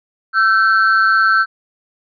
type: ring-modulated tone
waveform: triangle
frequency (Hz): 1443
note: F#6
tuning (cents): -44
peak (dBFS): -5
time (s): 0.33-1.46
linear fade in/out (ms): 50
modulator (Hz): 102
effects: resampled to 11025 Hz